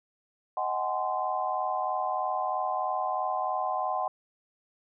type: chord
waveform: sine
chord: Ab dominant seventh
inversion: second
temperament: just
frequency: 623 / 747.5 / 830.6 / 1038.3 Hz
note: Eb5 / Gb5 / Ab5 / C6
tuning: +2 / +17 / 0 / -14 cents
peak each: -35 / -30 / -35 / -32 dBFS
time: 0.57-4.08 s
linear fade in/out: 2 ms
effects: none